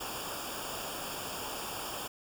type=noise with comb filter; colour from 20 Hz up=pink; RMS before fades=-39 dBFS; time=0-2.08 s; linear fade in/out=10 ms; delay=0.49 ms; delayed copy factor=-0.8; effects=none